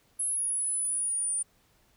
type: linear sweep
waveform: sine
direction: down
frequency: 10700 to 9220 Hz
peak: -27 dBFS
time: 0.19-1.43 s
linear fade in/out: 10 ms
effects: pink hiss -66 dBFS RMS until 1.96 s